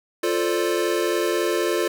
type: chord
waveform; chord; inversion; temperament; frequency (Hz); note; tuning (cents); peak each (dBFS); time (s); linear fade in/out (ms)
square; D minor seventh; first; equal; 349.2 / 440 / 523.3 / 587.3; F4 / A4 / C5 / D5; 0 / 0 / 0 / 0; -24 / -26 / -30 / -29; 0.23-1.88; 5
effects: none